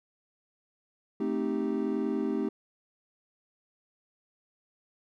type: chord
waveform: triangle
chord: A half-diminished seventh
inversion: none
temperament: equal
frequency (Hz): 220 / 261.6 / 311.1 / 392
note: A3 / C4 / Eb4 / G4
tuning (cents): 0 / 0 / 0 / 0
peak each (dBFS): -31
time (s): 1.2-2.49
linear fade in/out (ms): 5
effects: none